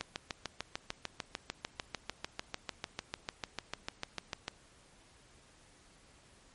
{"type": "click train", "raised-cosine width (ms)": 0.2, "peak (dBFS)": -18, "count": 31, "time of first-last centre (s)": [0.01, 4.481], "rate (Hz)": 6.71, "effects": ["pink hiss -62 dBFS RMS until 6.54 s", "MP3 48 kbps"]}